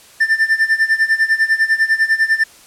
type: tone with tremolo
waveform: triangle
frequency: 1783 Hz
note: A6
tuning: 22 cents sharp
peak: -7 dBFS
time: 0.2-2.44 s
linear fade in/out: 10 ms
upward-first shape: sine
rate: 10 Hz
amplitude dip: 85%
effects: white hiss -44 dBFS RMS until 2.66 s + low-pass 11000 Hz 12 dB/octave